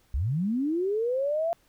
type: linear sweep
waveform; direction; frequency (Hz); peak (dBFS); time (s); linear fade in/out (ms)
sine; up; 55 to 688; -24; 0.14-1.53; 0
effects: pink hiss -65 dBFS RMS until 1.68 s